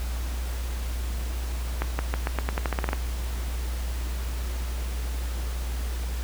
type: accelerating click train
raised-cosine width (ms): 0.5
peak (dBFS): -11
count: 13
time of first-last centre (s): 1.82-2.931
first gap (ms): 170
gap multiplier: 0.88
effects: added 60 Hz sine -27 dBFS peak until 6.23 s + pink hiss -40 dBFS RMS until 6.23 s